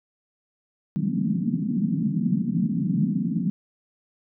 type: band-pass noise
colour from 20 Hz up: pink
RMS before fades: -24 dBFS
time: 0.96-3.5 s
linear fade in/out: 0 ms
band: 160 to 250 Hz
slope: 48 dB/octave
effects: none